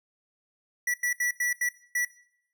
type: tone bursts at uneven times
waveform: square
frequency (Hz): 1952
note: B6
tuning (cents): -21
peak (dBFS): -25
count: 6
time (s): 0.87-0.94 / 1.03-1.13 / 1.2-1.31 / 1.4-1.53 / 1.61-1.69 / 1.95-2.05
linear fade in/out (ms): 5
effects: noise-tail reverb RT60 0.7 s tail -21 dB re dry